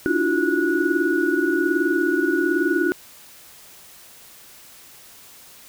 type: tone cluster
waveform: sine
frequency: 289.1 / 326.5 / 345.3 / 366.4 / 1464 Hz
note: D4 / E4 / F4 / F#4 / F#6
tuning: -27 / -17 / -20 / -17 / -19 cents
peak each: -24 dBFS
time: 0.06-2.92 s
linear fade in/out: 0 ms
effects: white hiss -46 dBFS RMS until 5.68 s